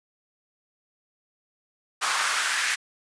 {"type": "noise with high-pass filter sweep", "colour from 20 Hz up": "pink", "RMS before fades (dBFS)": -25, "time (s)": [2.01, 2.76], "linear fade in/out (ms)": 20, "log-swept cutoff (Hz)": [1100, 1800], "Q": 2.3, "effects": ["resampled to 22050 Hz"]}